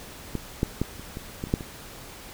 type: clicks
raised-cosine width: 3 ms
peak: -14 / -9 / -11 / -28 / -21 / -17 / -27 / -8 / -23 dBFS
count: 9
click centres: 0.353 / 0.631 / 0.816 / 0.996 / 1.171 / 1.439 / 1.471 / 1.539 / 1.608 s
effects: pink hiss -43 dBFS RMS until 2.33 s